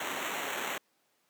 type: noise with sample-and-hold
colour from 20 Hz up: blue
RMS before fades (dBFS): -35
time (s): 0-0.78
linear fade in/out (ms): 5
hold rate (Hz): 4900
effects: pink hiss -72 dBFS RMS until 1.29 s + high-pass 300 Hz 12 dB/octave